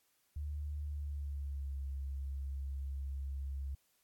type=tone with pitch glide; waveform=sine; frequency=73.7 to 68.37 Hz; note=D2 to C#2; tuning=+7 to -23 cents; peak=-37 dBFS; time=0.36-3.75 s; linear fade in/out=5 ms; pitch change=-130 cents; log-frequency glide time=0.84-1.78 s; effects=white hiss -75 dBFS RMS until 4.03 s + AAC 64 kbps